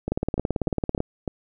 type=two click trains; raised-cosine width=2 ms; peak=-10 / -13 dBFS; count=17 / 5; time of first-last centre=0.12-1.004 / 0.08-1.278 s; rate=18.1 / 3.34 Hz; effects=none